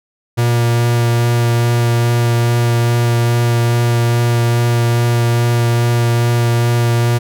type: tone with vibrato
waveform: 45% pulse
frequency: 118.5 Hz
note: A#2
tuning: 29 cents sharp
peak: -11 dBFS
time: 0.37-7.19 s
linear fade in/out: 20 ms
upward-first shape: sine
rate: 2.4 Hz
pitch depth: 10 cents each way
effects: none